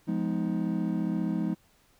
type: chord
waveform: triangle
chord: F half-diminished seventh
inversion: none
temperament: just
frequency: 174.61 / 209.5 / 251.4 / 314.3 Hz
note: F3 / Ab3 / Cb4 / Eb4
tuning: 0 / +15 / +31 / +18 cents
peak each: -29 / -29 / -33 / -31 dBFS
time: 0.07-1.55 s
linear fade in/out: 20 ms
effects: pink hiss -64 dBFS RMS until 1.99 s